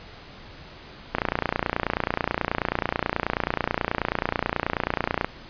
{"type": "click train", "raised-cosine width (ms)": 0.5, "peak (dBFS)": -7, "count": 121, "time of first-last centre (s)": [1.15, 5.246], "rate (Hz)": 29.3, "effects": ["pink hiss -44 dBFS RMS until 5.49 s", "resampled to 11025 Hz"]}